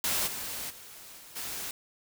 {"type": "noise with level steps", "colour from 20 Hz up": "white", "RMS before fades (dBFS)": [-29, -37, -48, -50, -37], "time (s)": [0.04, 1.71], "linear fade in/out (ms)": 2, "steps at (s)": [0.26, 0.69, 1.17, 1.35], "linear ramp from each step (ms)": 20, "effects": []}